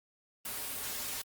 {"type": "noise with comb filter", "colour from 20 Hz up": "white", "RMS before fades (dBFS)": -38, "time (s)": [0.45, 1.22], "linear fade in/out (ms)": 5, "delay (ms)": 5.9, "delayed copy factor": -1, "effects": ["Opus 32 kbps"]}